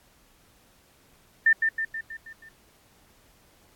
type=tone with echo; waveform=sine; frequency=1794 Hz; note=A6; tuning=33 cents sharp; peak=-15 dBFS; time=1.46-1.53 s; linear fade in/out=5 ms; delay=160 ms; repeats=6; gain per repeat=-5 dB; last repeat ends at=2.49 s; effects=pink hiss -60 dBFS RMS until 3.75 s + AAC 64 kbps